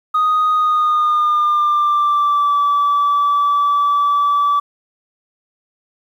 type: tone with pitch glide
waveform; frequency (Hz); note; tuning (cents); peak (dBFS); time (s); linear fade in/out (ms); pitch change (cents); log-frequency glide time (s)
sine; 1244.5 to 1154.5; D#6 to D6; 0 to -30; -10; 0.14-4.6; 10; -130; 0.53-2.58
effects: tanh soft clip ceiling -10 dBFS + 8-bit